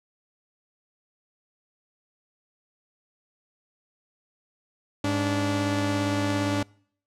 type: tone pair together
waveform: sawtooth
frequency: 102.47 / 290 Hz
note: G#2 / D4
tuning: -23 / -22 cents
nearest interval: octave + tritone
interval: 1801 cents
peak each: -24 / -21 dBFS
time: 5.04-6.63 s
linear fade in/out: 5 ms
effects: noise-tail reverb RT60 0.6 s tail -26 dB re dry + low-pass 8000 Hz 12 dB/octave